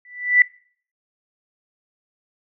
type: tone with exponential growth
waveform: sine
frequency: 1975.5 Hz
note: B6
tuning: in tune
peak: -7 dBFS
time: 0.05-0.42 s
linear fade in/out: 2 ms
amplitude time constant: 80 ms
effects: noise-tail reverb RT60 0.5 s tail -22 dB re dry